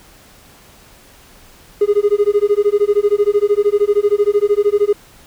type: tone with tremolo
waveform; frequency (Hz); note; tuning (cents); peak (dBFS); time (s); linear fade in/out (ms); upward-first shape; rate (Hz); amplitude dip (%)
triangle; 411.6; G#4; -16; -4; 1.81-4.93; 5; sine; 13; 100
effects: tanh soft clip ceiling -5 dBFS + pink hiss -45 dBFS RMS until 5.26 s